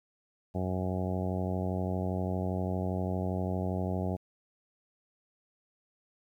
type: harmonic tone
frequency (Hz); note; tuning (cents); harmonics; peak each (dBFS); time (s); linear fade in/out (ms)
92.5; F#2; 0; 1 / 2 / 3 / 4 / 5 / 6 / 7 / 8 / 9; -33 / -34 / -40 / -40 / -42 / -43 / -40 / -44 / -46; 0.54-4.17; 20
effects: 11-bit